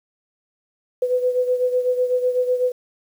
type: beating tone pair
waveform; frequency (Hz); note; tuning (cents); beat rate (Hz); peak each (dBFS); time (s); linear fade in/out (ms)
sine; 499.1 / 507.1; B4 / B4; +18 / +46; 8; -18 / -24; 1.02-2.72; 5
effects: 8-bit